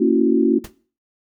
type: chord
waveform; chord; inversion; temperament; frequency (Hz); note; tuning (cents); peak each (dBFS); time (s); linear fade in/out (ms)
sine; F# dominant seventh; first; just; 231.2 / 277.5 / 333 / 370; A#3 / C#4 / E4 / F#4; -14 / +2 / +18 / 0; -18; 0-0.59; 10
type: noise with exponential decay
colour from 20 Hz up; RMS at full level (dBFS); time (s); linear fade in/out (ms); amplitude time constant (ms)
pink; -28; 0.64-0.72; 5; 16
effects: noise-tail reverb RT60 0.4 s tail -18 dB re dry